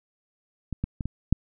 clicks, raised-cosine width 5 ms, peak -18 / -14 / -18 / -17 / -6 dBFS, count 5, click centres 0.727 / 0.84 / 1.008 / 1.056 / 1.326 s, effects none

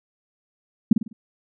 sine tone with echo, 220 Hz, A3, in tune, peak -7 dBFS, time 0.91-0.93 s, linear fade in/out 5 ms, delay 50 ms, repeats 4, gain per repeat -8 dB, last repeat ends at 1.13 s, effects none

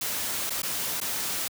white noise with dropouts, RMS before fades -30 dBFS, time 0.01-1.48 s, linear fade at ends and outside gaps 5 ms, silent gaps 0.497-0.504 / 0.62-0.63 / 1.003-1.013 s, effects high-pass 80 Hz 12 dB/octave

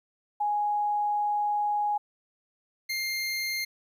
sine / 25% pulse tone pair in turn, 830.6 / 2110 Hz, G#5 / C7, 0 / +14 cents, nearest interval octave + major third, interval 1614 cents, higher second, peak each -24 / -25 dBFS, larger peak first, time 0.4-1.98 / 2.89-3.65 s, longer first, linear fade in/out 10 ms, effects 11-bit

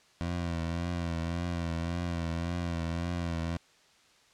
20% pulse tone with vibrato, 85 Hz, F2, 46 cents flat, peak -26 dBFS, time 0.21-3.57 s, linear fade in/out 0 ms, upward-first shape triangle, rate 1.8 Hz, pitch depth 58 cents each way, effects white hiss -62 dBFS RMS until 4.33 s + low-pass 6000 Hz 12 dB/octave

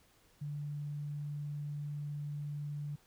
sine tone, 146.4 Hz, D3, 5 cents flat, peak -37 dBFS, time 0.41-2.96 s, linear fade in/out 10 ms, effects pink hiss -67 dBFS RMS until 3.06 s

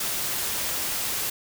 white noise, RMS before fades -28 dBFS, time 0-1.3 s, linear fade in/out 5 ms, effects none

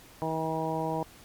harmonic tone, 160 Hz, D#3, 49 cents sharp, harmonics 1 / 2 / 3 / 4 / 5 / 6, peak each -35 / -35 / -35 / -35 / -35 / -35 dBFS, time 0.22-1.03 s, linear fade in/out 0 ms, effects pink hiss -53 dBFS RMS until 1.24 s + MP3 96 kbps

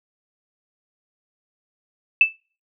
sine tone with exponential decay, 2637 Hz, E7, in tune, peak -6 dBFS, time 2.21-2.33 s, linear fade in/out 2 ms, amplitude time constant 24 ms, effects noise-tail reverb RT60 0.4 s tail -26 dB re dry

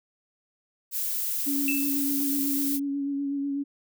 violet noise, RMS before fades -29 dBFS, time 0.91-2.8 s, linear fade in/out 50 ms
sine tone with vibrato, 280.4 Hz, C#4, 20 cents sharp, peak -26 dBFS, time 1.46-3.64 s, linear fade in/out 20 ms, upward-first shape sine, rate 8.1 Hz, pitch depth 22 cents each way
triangle tone with exponential decay, 2637 Hz, E7, in tune, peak -23 dBFS, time 1.68-2.04 s, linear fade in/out 1 ms, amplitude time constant 78 ms
effects none

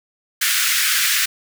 pink high-pass noise, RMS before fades -18 dBFS, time 0.41-1.26 s, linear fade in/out 10 ms, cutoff 1400 Hz, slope 48 dB/octave, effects none

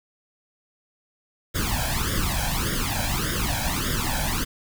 pink noise with flanger, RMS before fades -25 dBFS, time 1.54-4.45 s, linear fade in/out 20 ms, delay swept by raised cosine 0.58 to 1.27 ms, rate 1.7 Hz, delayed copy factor +0.9, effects none

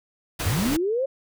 pink noise, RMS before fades -28 dBFS, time 0.39-0.77 s, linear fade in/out 10 ms
sine linear sweep, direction up, 69.1 to 554.4 Hz, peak -21 dBFS, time 0.45-1.06 s, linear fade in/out 10 ms
effects none

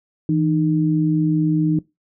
sine tone pair together, 162.1 / 306.6 Hz, E3 / D#4, -29 / -25 cents, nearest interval major seventh, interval 1104 cents, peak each -18 dBFS, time 0.29-1.79 s, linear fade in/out 2 ms, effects noise-tail reverb RT60 0.2 s tail -20 dB re dry

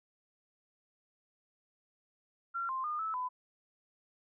sine tone with pitch steps, 1371 / 1049 / 1217 / 1307 / 1004 Hz, F6 / C6 / D#6 / E6 / B5, -32 / +4 / -39 / -15 / +28 cents, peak -33 dBFS, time 2.54-3.29 s, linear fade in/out 20 ms, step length 150 ms, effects none

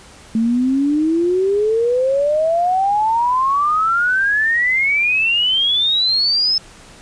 sine exponential sweep, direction up, 220 to 5260 Hz, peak -13 dBFS, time 0.35-6.58 s, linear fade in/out 2 ms, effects pink hiss -42 dBFS RMS until 7.01 s + resampled to 22050 Hz

